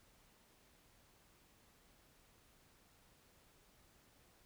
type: silence
effects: pink hiss -69 dBFS RMS until 4.45 s